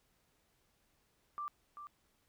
sine tone with echo, 1178 Hz, D6, 5 cents sharp, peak -38 dBFS, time 1.38-1.48 s, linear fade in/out 0 ms, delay 390 ms, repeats 1, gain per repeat -8 dB, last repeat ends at 1.87 s, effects pink hiss -75 dBFS RMS until 2.28 s

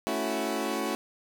20% pulse chord, F# minor seventh, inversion first, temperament equal, 220 / 277.2 / 329.6 / 370 Hz, A3 / C#4 / E4 / F#4, 0 / 0 / 0 / 0 cents, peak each -29 dBFS, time 0.07-0.95 s, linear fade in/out 0 ms, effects none

